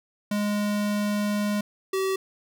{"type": "tone pair in turn", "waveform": "square", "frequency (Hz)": [207, 382.9], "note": ["G#3", "G4"], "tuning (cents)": [-5, -41], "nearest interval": "major seventh", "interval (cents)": 1064, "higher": "second", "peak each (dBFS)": -24, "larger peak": "neither", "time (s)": [[0.31, 1.61], [1.93, 2.16]], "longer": "first", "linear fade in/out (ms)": 5, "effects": []}